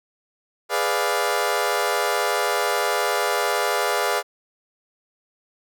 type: chord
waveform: 20% pulse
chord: G# diminished seventh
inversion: none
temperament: equal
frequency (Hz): 415.3 / 493.9 / 587.3 / 698.5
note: G#4 / B4 / D5 / F5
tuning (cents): 0 / 0 / 0 / 0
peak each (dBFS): -21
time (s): 0.69-4.23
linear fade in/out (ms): 50
effects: none